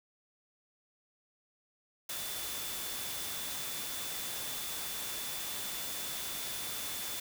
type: tone in noise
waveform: sine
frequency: 3500 Hz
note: A7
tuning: 10 cents flat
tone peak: -46 dBFS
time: 2.09-7.2 s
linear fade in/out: 5 ms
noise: white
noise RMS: -39 dBFS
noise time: 2.09-7.2 s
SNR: -10 dB
effects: none